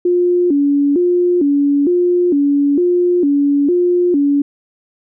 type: tone with vibrato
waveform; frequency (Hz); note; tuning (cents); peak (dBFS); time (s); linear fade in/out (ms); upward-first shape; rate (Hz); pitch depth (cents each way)
sine; 317.6; D#4; +36; -10; 0.05-4.42; 5; square; 1.1; 190
effects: none